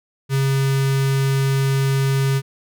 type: tone with notch filter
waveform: square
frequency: 135.7 Hz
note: C#3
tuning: 36 cents flat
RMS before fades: -18 dBFS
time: 0.29-2.42 s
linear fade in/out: 50 ms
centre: 720 Hz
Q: 1.4
effects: none